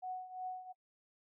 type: tone with tremolo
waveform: sine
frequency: 740 Hz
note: F#5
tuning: in tune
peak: -37 dBFS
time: 0.02-0.73 s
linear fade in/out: 20 ms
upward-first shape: triangle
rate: 2.8 Hz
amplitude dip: 80%
effects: noise-tail reverb RT60 0.1 s tail -21 dB re dry